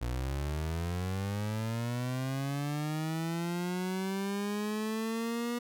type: linear sweep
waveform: 30% pulse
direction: up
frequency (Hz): 58.1 to 241.1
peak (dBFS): -29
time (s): 0.01-5.59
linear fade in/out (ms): 10
effects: none